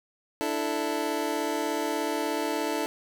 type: chord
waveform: 25% pulse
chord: D suspended second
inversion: none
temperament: just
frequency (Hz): 293.7 / 330.4 / 440.5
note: D4 / E4 / A4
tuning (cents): 0 / +4 / +2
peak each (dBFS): -28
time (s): 0.41-2.86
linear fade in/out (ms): 0
effects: none